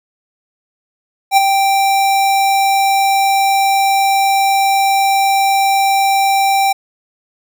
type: tone with ADSR envelope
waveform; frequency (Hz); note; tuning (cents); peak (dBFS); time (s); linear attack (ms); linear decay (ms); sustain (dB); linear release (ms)
square; 784; G5; 0; -5; 1.31-6.73; 61; 18; -6; 10
effects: none